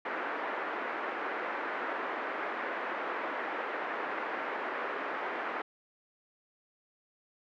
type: band-pass noise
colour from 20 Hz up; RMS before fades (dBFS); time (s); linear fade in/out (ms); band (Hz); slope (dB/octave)
white; -36; 0.05-5.62; 5; 300 to 1800; 24
effects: none